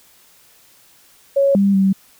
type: tone with pitch steps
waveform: sine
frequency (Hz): 554 / 198.3 / 193.2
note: C#5 / G3 / G3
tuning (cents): -1 / +20 / -25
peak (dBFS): -11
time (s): 1.36-1.93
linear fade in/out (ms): 10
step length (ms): 190
effects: white hiss -51 dBFS RMS until 2.19 s